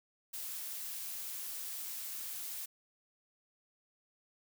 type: noise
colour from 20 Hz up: blue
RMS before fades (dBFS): -42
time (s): 0.33-2.66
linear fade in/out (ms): 10
effects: none